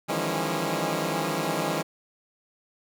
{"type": "tone cluster", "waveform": "10% pulse", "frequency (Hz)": [153.1, 163.7, 172.9, 203.7, 273.7], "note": ["D#3", "E3", "F3", "G#3", "C#4"], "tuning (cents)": [-28, -12, -17, -33, -22], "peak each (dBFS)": -24, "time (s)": [0.08, 1.83], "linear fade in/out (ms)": 20, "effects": []}